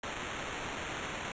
blue noise with sample-and-hold, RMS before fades -39 dBFS, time 0.03-1.32 s, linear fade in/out 5 ms, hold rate 4900 Hz, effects resampled to 16000 Hz

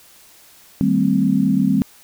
sine chord, A half-diminished seventh, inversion second, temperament equal with one note detuned, 155.56 / 196 / 224.8 / 261.6 Hz, Eb3 / G3 / A3 / C4, 0 / 0 / +37 / 0 cents, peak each -23 / -17 / -21 / -18 dBFS, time 0.81-1.82 s, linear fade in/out 0 ms, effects white hiss -48 dBFS RMS until 2.03 s

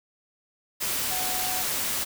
sine tone in noise, 740 Hz, F#5, in tune, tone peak -34 dBFS, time 1.1-1.63 s, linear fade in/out 20 ms, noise white, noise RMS -28 dBFS, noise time 0.8-2.05 s, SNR -9 dB, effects none

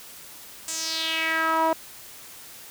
sawtooth tone with band-pass filter sweep, 322.9 Hz, E4, 36 cents flat, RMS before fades -25 dBFS, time 0.68-1.73 s, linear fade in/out 2 ms, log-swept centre 7800 to 780 Hz, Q 3.3, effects white hiss -44 dBFS RMS until 2.7 s

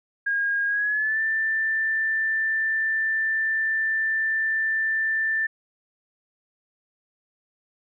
sine tone with pitch glide, 1628 to 1775.3 Hz, G#6 to A6, -35 to +15 cents, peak -21 dBFS, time 0.26-5.47 s, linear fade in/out 10 ms, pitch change +150 cents, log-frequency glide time 0.67-1.21 s, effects none

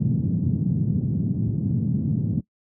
white band-pass noise, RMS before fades -23 dBFS, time 0-2.41 s, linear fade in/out 10 ms, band 110 to 190 Hz, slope 24 dB/octave, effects noise-tail reverb RT60 0.1 s tail -21 dB re dry

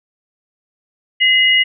sine tone pair together, 2041 / 2884 Hz, C7 / F#7, -44 / -45 cents, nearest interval tritone, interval 599 cents, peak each -12 dBFS, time 1.2-1.64 s, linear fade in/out 20 ms, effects none

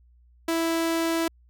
sawtooth tone, 329.9 Hz, E4, 1 cent sharp, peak -19 dBFS, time 0.48-1.28 s, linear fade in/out 5 ms, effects added 60 Hz sine -54 dBFS peak until 1.49 s

